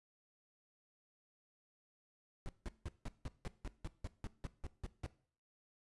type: noise bursts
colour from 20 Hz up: brown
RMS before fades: -42 dBFS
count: 14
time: 2.46-5.062 s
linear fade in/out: 0 ms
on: 28 ms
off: 170 ms
effects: noise-tail reverb RT60 0.5 s tail -18 dB re dry + resampled to 24000 Hz